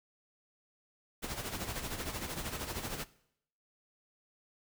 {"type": "noise with tremolo", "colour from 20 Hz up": "pink", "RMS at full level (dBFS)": -37, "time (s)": [1.22, 3.05], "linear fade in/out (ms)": 20, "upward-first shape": "sine", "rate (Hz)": 13, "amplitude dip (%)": 60, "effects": ["noise-tail reverb RT60 0.7 s tail -19 dB re dry"]}